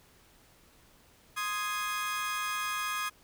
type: chord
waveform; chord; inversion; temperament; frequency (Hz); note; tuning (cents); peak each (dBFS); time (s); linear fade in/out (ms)
30% pulse; Ab major; first; equal; 1046.5 / 1244.5 / 1661.2; C6 / Eb6 / Ab6; 0 / 0 / 0; -36 / -31 / -34; 1.36-3.1; 20
effects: pink hiss -61 dBFS RMS until 3.23 s